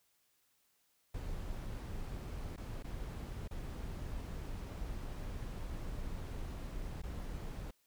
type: noise with dropouts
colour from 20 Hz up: brown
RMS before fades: -42 dBFS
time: 1.14-7.71 s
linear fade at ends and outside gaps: 5 ms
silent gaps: 2.563-2.576 / 2.827-2.842 / 3.478-3.509 / 7.019-7.034 s
effects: white hiss -75 dBFS RMS until 7.86 s